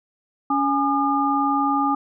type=tone cluster; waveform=sine; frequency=280.7 / 830 / 1211 Hz; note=C#4 / G#5 / D#6; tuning=+22 / -1 / -47 cents; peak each=-22 dBFS; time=0.5-1.95 s; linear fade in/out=5 ms; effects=none